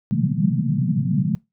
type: band-pass noise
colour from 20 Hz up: pink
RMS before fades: -20 dBFS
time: 0.11-1.35 s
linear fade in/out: 0 ms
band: 120 to 230 Hz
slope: 96 dB/octave
effects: noise-tail reverb RT60 0.2 s tail -23 dB re dry